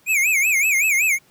square tone with vibrato, 2349 Hz, D7, in tune, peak -16 dBFS, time 0.06-1.19 s, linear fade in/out 50 ms, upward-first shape sine, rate 5.3 Hz, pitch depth 190 cents each way, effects pink hiss -56 dBFS RMS until 1.3 s + high-pass 100 Hz 12 dB/octave

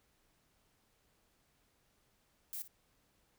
violet noise with echo, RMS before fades -42 dBFS, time 2.53-2.62 s, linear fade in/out 0 ms, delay 57 ms, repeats 1, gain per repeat -14 dB, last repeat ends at 2.677 s, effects pink hiss -74 dBFS RMS until 3.38 s

